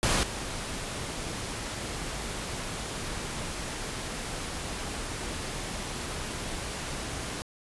pink noise with level steps, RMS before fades -25 / -35 dBFS, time 0.03-7.42 s, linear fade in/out 0 ms, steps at 0.23 s, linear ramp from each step 2 ms, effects resampled to 24000 Hz

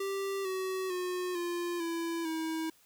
square tone with pitch steps, 392 / 376.7 / 362 / 347.8 / 334.2 / 321.2 Hz, G4 / F#4 / F#4 / F4 / E4 / E4, 0 / +31 / -38 / -7 / +24 / -45 cents, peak -33 dBFS, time 0-2.7 s, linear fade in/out 5 ms, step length 450 ms, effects white hiss -64 dBFS RMS until 2.85 s

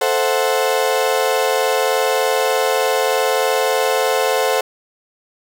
35% pulse chord, F# half-diminished seventh, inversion first, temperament equal, 440 / 523.3 / 659.3 / 740 Hz, A4 / C5 / E5 / F#5, 0 / 0 / 0 / 0 cents, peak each -18 / -17 / -23 / -20 dBFS, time 0.01-4.61 s, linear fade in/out 5 ms, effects none

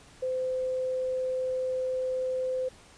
sine tone, 514 Hz, C5, 31 cents flat, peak -27 dBFS, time 0.22-2.69 s, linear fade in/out 10 ms, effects pink hiss -54 dBFS RMS until 2.97 s + resampled to 22050 Hz

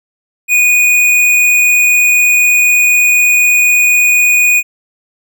square tone, 2468 Hz, D#7, 15 cents flat, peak -7 dBFS, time 0.48-4.63 s, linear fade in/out 50 ms, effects none

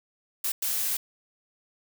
blue noise bursts at uneven times, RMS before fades -28 dBFS, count 2, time 0.44-0.52 / 0.62-0.97 s, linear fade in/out 5 ms, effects none

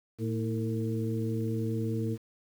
harmonic tone with a mistuned harmonic, 113.1 Hz, A2, 48 cents sharp, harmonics 1 / 2 / 3 / 4, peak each -31 / -34 / -36 / -37 dBFS, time 0.18-2.18 s, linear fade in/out 50 ms, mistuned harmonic 3, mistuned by -70 cents, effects 9-bit

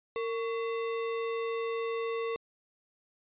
sine tone with sample-and-hold, 458.2 Hz, A#4, 30 cents flat, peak -30 dBFS, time 0.16-2.36 s, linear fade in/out 0 ms, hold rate 1575 Hz, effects resampled to 8000 Hz

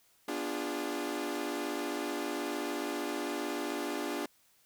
sawtooth chord, B diminished seventh, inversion none, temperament equal with one note detuned, 246.9 / 293.7 / 349.2 / 408.2 Hz, B3 / D4 / F4 / Ab4, 0 / 0 / 0 / -30 cents, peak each -39 / -33 / -35 / -36 dBFS, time 0.28-4.26 s, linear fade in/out 5 ms, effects white hiss -67 dBFS RMS until 4.65 s

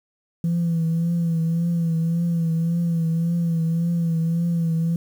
sine tone with vibrato, 167.1 Hz, E3, 24 cents sharp, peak -17 dBFS, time 0.44-4.96 s, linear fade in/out 2 ms, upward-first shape triangle, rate 1.8 Hz, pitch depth 51 cents each way, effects tanh soft clip ceiling -16 dBFS + 8-bit

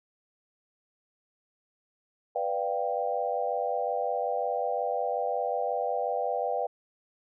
sine chord, G dominant seventh, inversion first, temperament equal with one note detuned, 493.9 / 590.7 / 698.5 / 784 Hz, B4 / D5 / F5 / G5, 0 / +10 / 0 / 0 cents, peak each -32 / -33 / -32 / -32 dBFS, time 2.35-6.67 s, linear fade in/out 10 ms, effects none

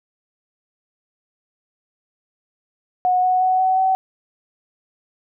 sine tone with pitch steps, 731 / 737.8 / 744.6 / 751.6 / 758.5 Hz, F#5 / F#5 / F#5 / F#5 / F#5, -21 / -5 / +11 / +27 / +43 cents, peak -14 dBFS, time 3.05-3.95 s, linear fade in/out 0 ms, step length 180 ms, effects none

